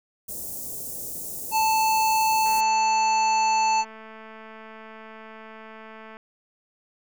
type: band-stop noise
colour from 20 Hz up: white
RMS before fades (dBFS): -34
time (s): 0.28-2.61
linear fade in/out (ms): 10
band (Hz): 610 to 6900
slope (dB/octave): 24
type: harmonic tone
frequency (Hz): 880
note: A5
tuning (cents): 0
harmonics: 1 / 3 / 5 / 7 / 8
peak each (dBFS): -19 / -29 / -33 / -36 / -37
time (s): 1.51-3.85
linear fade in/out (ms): 50
type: click train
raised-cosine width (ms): 0.5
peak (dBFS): -29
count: 817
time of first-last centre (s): 2.46-6.169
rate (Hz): 220
effects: none